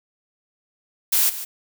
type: noise with echo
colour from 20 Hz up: blue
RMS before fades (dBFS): -18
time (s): 1.12-1.3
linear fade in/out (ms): 10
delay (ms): 150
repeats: 1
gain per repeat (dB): -13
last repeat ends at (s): 1.45
effects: none